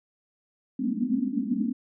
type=band-pass noise; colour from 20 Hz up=white; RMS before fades=-27 dBFS; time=0.79-1.73 s; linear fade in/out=10 ms; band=200 to 280 Hz; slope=96 dB/octave; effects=none